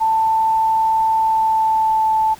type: tone with pitch glide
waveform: sine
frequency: 887 to 876.8 Hz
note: A5 to A5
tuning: +14 to -6 cents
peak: -13 dBFS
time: 0-2.35 s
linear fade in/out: 20 ms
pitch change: -20 cents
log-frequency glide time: 1.15-2.12 s
effects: pink hiss -42 dBFS RMS until 2.39 s